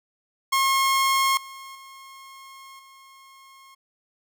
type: tone with level steps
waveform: sawtooth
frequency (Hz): 1078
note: C#6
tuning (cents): -49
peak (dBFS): -15 / -35 / -39 / -44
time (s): 0.52-3.75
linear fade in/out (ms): 10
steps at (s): 1.37 / 1.75 / 2.79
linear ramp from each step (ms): 2
effects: none